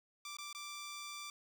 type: tone with dropouts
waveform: 10% pulse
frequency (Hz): 1174.7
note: D6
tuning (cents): 0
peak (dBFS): -36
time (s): 0.25-1.3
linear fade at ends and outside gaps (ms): 2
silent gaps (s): 0.369-0.385 / 0.529-0.548
effects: none